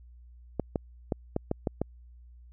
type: clicks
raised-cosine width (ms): 2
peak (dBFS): -14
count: 7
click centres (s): 0.597 / 0.758 / 1.122 / 1.364 / 1.514 / 1.672 / 1.816
effects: added 60 Hz sine -49 dBFS peak until 2.52 s